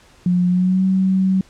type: tone with pitch glide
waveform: sine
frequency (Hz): 178.7 to 189.33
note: F3 to F#3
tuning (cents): +40 to +40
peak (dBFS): -13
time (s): 0.26-1.41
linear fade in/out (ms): 2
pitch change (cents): +100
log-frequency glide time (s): 0.48-0.84
effects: pink hiss -50 dBFS RMS until 1.49 s + low-pass 8000 Hz 12 dB/octave